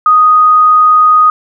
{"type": "tone", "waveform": "sine", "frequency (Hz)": 1244.5, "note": "D#6", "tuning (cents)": 0, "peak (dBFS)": -3, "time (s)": [0.06, 1.3], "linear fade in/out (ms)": 2, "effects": []}